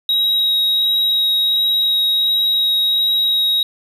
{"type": "tone with vibrato", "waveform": "triangle", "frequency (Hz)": 3812, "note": "A#7", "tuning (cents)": 38, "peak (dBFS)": -12, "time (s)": [0.09, 3.63], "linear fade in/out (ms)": 2, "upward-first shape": "sine", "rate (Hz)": 1.4, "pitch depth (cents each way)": 8, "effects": ["9-bit"]}